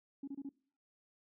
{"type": "tone bursts", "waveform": "sine", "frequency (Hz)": 277.2, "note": "C#4", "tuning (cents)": 0, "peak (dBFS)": -39, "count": 4, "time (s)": [0.23, 0.492], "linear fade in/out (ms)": 5, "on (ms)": 46, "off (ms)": 26, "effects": ["noise-tail reverb RT60 0.5 s tail -24 dB re dry", "tanh soft clip ceiling -36 dBFS"]}